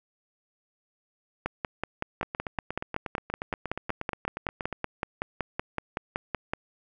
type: two click trains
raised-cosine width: 0.5 ms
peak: -17 / -13 dBFS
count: 22 / 28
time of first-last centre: 2.23-4.727 / 1.46-6.535 s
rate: 8.41 / 5.32 Hz
effects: none